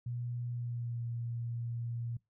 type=tone with pitch glide; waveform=sine; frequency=120.9 to 117.87 Hz; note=B2 to A#2; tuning=-36 to +20 cents; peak=-35 dBFS; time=0.06-2.17 s; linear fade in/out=5 ms; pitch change=-44 cents; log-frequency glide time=0.52-1.03 s; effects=noise-tail reverb RT60 0.2 s tail -23 dB re dry